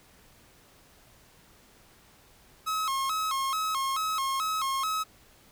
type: tone with vibrato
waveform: 45% pulse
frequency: 1174.7 Hz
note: D6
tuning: in tune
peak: -27 dBFS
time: 2.66-5.04 s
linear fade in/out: 20 ms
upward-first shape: square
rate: 2.3 Hz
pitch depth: 150 cents each way
effects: pink hiss -58 dBFS RMS until 5.51 s